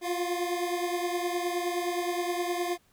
25% pulse beating tone pair, 349.2 / 358.8 Hz, F4 / F4, 0 / +47 cents, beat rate 9.6 Hz, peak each -26 / -30 dBFS, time 0.01-2.78 s, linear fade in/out 50 ms, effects pink hiss -66 dBFS RMS until 2.92 s

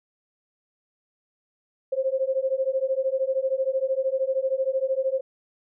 sine beating tone pair, 523.3 / 536.3 Hz, C5 / C5, 0 / +43 cents, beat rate 13 Hz, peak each -25 / -25 dBFS, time 1.92-5.21 s, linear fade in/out 10 ms, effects none

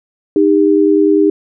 sine tone pair together, 309.8 / 399.9 Hz, D#4 / G4, -7 / +35 cents, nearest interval major third, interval 442 cents, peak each -10 dBFS, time 0.36-1.3 s, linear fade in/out 2 ms, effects none

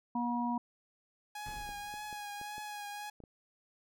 harmonic tone, 240 Hz, B3, 49 cents flat, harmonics 1 / 3 / 4, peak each -33 / -41 / -35 dBFS, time 0.15-0.58 s, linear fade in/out 5 ms
sawtooth tone with vibrato, 831 Hz, G#5, 1 cent sharp, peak -37 dBFS, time 1.35-3.1 s, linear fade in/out 5 ms, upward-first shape triangle, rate 1.8 Hz, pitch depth 30 cents each way
brown noise with exponential decay, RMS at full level -44 dBFS, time 1.46-2.43 s, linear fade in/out 0 ms, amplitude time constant 210 ms
clicks, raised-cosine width 2 ms, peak -38 dBFS, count 7, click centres 1.691 / 1.94 / 2.128 / 2.414 / 2.581 / 3.203 / 3.238 s
effects none

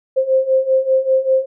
sine beating tone pair, 523.3 / 528.4 Hz, C5 / C5, 0 / +17 cents, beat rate 5.1 Hz, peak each -17 / -14 dBFS, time 0.16-1.46 s, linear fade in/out 20 ms, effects none

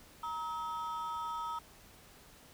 triangle ring-modulated tone, 1110 Hz, C#6, 2 cents sharp, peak -31 dBFS, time 0.23-1.59 s, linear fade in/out 5 ms, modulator 171 Hz, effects pink hiss -58 dBFS RMS until 2.53 s

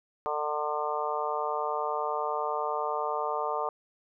harmonic tone, 150 Hz, D3, 37 cents sharp, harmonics 3 / 4 / 5 / 6 / 7 / 8, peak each -35 / -35 / -35 / -35 / -35 / -35 dBFS, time 0.26-3.69 s, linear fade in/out 0 ms, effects none

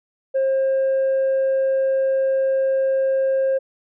sine tone, 534 Hz, C5, 35 cents sharp, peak -14 dBFS, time 0.34-3.59 s, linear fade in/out 20 ms, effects tanh soft clip ceiling -15 dBFS

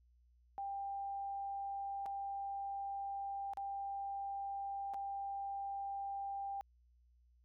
sine tone with dropouts, 793 Hz, G5, 20 cents sharp, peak -39 dBFS, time 0.58-6.61 s, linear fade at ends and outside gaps 0 ms, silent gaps 2.058-2.062 / 3.535-3.572 / 4.937-4.943 s, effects added 60 Hz sine -66 dBFS peak until 7.44 s

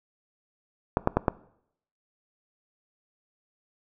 clicks, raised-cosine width 1 ms, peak -6 dBFS, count 4, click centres 0.971 / 1.074 / 1.17 / 1.282 s, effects noise-tail reverb RT60 0.7 s tail -20 dB re dry

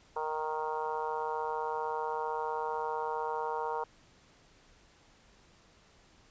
harmonic tone, 155.56 Hz, D#3, in tune, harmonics 3 / 4 / 5 / 6 / 7 / 8 / 9, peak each -37 / -45 / -40 / -35 / -42 / -47 / -47 dBFS, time 0.16-3.84 s, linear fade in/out 5 ms, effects pink hiss -62 dBFS RMS until 6.3 s + resampled to 16000 Hz

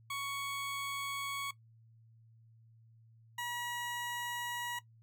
20% pulse tone pair in turn, 1114 / 962.1 Hz, C#6 / B5, +8 / -46 cents, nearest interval minor third, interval 254 cents, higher first, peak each -32 / -32 dBFS, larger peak neither, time 0.1-1.51 / 3.38-4.79 s, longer neither, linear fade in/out 5 ms, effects noise-tail reverb RT60 0.1 s tail -17 dB re dry + added 113 Hz sine -59 dBFS peak until 5.02 s

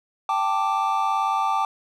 triangle chord, G suspended second, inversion none, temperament just, 784 / 882 / 1176 Hz, G5 / A5 / D6, 0 / +4 / +2 cents, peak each -23 / -23 / -22 dBFS, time 0.29-1.65 s, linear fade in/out 2 ms, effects none

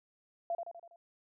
sine tone with echo, 682 Hz, F5, 41 cents flat, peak -31 dBFS, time 0.5-0.55 s, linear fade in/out 2 ms, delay 82 ms, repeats 5, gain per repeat -5 dB, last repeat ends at 0.96 s, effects none

